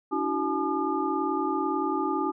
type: tone cluster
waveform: sine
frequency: 286.5 / 324.5 / 375.9 / 853 / 1210 Hz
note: D4 / E4 / F#4 / G#5 / D#6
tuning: -43 / -27 / +27 / +46 / -49 cents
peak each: -31 dBFS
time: 0.11-2.32 s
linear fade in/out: 20 ms
effects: none